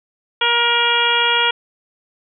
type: harmonic tone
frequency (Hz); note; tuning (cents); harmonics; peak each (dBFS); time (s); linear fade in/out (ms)
473.3; A#4; +26; 1 / 2 / 3 / 4 / 5 / 6 / 7; -25 / -20 / -20 / -25 / -22 / -21 / -19; 0.41-1.51; 5
effects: none